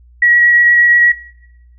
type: tone with vibrato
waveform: sine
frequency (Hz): 1916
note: A#6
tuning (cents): +47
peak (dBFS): -6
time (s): 0.22-1.12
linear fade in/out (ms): 5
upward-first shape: sine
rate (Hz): 8.4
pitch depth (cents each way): 10
effects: noise-tail reverb RT60 0.9 s tail -21 dB re dry + added 60 Hz sine -41 dBFS peak until 1.78 s